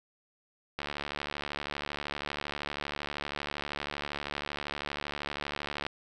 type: click train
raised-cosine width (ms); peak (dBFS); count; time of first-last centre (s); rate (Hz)
0.3; -18; 370; 0.79-5.866; 72.7
effects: none